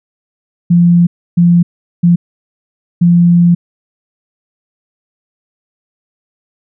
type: tone bursts at uneven times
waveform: sine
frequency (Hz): 173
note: F3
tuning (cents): -16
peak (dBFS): -4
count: 4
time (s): 0.7-1.07 / 1.37-1.63 / 2.03-2.16 / 3.01-3.55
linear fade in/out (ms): 10
effects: none